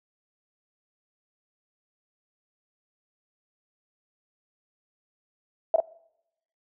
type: tone with echo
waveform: sine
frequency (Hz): 654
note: E5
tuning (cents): -14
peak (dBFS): -15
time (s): 5.74-5.76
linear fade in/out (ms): 2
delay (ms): 42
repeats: 1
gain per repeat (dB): -3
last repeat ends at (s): 5.802
effects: noise-tail reverb RT60 0.8 s tail -22 dB re dry